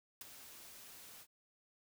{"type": "noise with ADSR envelope", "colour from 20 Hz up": "white", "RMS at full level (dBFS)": -45, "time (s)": [0.21, 1.27], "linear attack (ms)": 3, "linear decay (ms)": 17, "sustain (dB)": -10, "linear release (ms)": 62, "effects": []}